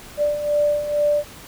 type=beating tone pair; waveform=sine; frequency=587.3 / 589.5 Hz; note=D5 / D5; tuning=0 / +6 cents; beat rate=2.2 Hz; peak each=-24 / -18 dBFS; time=0.17-1.24 s; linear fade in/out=50 ms; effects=pink hiss -41 dBFS RMS until 1.47 s